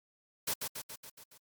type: noise with echo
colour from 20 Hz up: white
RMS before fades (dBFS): -33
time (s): 0.47-0.54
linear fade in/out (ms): 10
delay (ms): 140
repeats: 6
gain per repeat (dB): -4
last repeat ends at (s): 1.38
effects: Opus 48 kbps